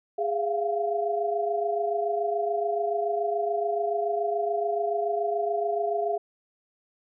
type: tone cluster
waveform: sine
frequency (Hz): 412.1 / 682 / 709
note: G#4 / F5 / F5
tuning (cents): -13 / -41 / +26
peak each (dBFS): -28 / -27 / -32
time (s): 0.18-6.18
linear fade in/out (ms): 10
effects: none